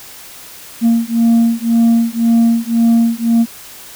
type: beating tone pair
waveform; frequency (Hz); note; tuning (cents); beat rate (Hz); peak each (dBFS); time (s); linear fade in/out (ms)
sine; 230 / 231.9; A#3 / A#3; -23 / -9; 1.9; -10; 0.81-3.46; 50
effects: tanh soft clip ceiling -6 dBFS + white hiss -35 dBFS RMS until 3.95 s